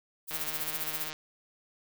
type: noise with tremolo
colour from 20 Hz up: violet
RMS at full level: -32 dBFS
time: 0.27-1.11 s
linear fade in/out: 50 ms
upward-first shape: sine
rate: 15 Hz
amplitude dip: 75%
type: click train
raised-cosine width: 0.2 ms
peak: -22 dBFS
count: 128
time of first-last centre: 0.31-1.129 s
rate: 155 Hz
effects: none